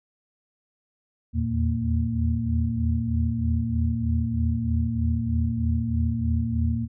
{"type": "tone cluster", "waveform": "sine", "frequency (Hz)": [80, 83.2, 115.7, 230], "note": ["D#2", "E2", "A#2", "A#3"], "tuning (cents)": [49, 17, -13, -23], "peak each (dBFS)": -27, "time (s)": [1.33, 6.88], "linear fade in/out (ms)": 50, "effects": []}